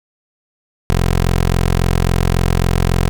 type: tone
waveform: 15% pulse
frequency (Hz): 43.65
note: F1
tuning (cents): 0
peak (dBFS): -6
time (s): 0.9-3.09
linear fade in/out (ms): 0
effects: none